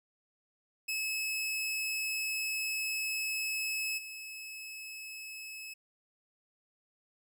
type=tone with level steps; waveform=sawtooth; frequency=2588 Hz; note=E7; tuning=32 cents flat; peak=-29 / -39 dBFS; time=0.88-5.74 s; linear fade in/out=10 ms; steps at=3.97 s; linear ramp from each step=20 ms; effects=none